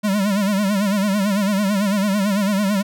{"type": "tone with vibrato", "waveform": "square", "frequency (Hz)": 200.9, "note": "G3", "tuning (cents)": 43, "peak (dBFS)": -17, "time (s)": [0.03, 2.83], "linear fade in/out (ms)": 20, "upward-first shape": "sine", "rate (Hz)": 9, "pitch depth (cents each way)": 100, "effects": []}